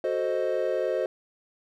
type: chord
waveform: triangle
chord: F# diminished seventh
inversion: none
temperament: equal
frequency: 370 / 440 / 523.3 / 622.3 Hz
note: F#4 / A4 / C5 / Eb5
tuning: 0 / 0 / 0 / 0 cents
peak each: -29 / -30 / -26 / -28 dBFS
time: 0.04-1.06 s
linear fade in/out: 2 ms
effects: none